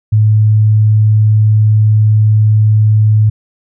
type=tone; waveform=sine; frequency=107.5 Hz; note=A2; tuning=40 cents flat; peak=-5 dBFS; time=0.12-3.3 s; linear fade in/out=10 ms; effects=none